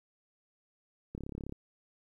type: click train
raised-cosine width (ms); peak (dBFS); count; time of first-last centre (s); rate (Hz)
3; -27; 14; 1.15-1.524; 34.8
effects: 11-bit